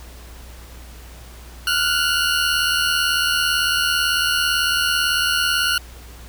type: tone pair together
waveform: 20% pulse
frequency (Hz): 1396.9 / 1474.9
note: F6 / F#6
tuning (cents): 0 / -6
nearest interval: minor second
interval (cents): 94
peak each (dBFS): -15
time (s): 1.67-5.78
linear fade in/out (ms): 2
effects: added 60 Hz sine -38 dBFS peak until 6.28 s + pink hiss -44 dBFS RMS until 6.28 s